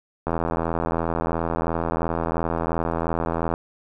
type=click train; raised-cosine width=1 ms; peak=-10 dBFS; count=272; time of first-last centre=0.27-3.539 s; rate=82.9 Hz; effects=none